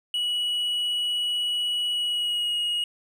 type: tone with pitch glide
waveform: triangle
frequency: 2929 to 2884 Hz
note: F#7 to F#7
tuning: -18 to -45 cents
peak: -22 dBFS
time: 0.14-2.84 s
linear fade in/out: 2 ms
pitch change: -27 cents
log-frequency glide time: 1.94-2.58 s
effects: none